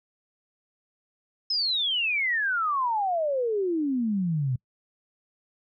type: exponential sweep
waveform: sine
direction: down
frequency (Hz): 5230 to 121.8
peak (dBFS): -23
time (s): 1.5-4.56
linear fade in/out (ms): 5
effects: noise-tail reverb RT60 0.1 s tail -26 dB re dry